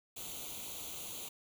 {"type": "noise with comb filter", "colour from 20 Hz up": "white", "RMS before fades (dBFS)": -44, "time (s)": [0.16, 1.29], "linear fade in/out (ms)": 10, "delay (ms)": 0.29, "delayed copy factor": 0.8, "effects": []}